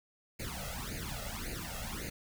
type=noise with flanger; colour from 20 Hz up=pink; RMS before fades=-40 dBFS; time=0.39-2.1 s; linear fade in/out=10 ms; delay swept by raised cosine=0.44 to 1.54 ms; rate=1.8 Hz; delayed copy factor=+0.9; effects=none